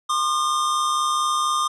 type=tone pair together; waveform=square; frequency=1066.8 / 1211 Hz; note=C6 / D#6; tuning=+33 / -47 cents; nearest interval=major second; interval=220 cents; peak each=-27 / -21 dBFS; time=0.09-1.68 s; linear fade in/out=10 ms; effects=resampled to 24000 Hz